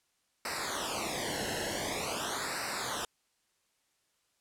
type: noise with flanger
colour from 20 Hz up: pink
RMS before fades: -35 dBFS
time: 0.45-3.05 s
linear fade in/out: 2 ms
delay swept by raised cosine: 0.3 to 0.85 ms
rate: 0.46 Hz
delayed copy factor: -1
effects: white hiss -75 dBFS RMS until 4.4 s + low-pass 10000 Hz 12 dB/octave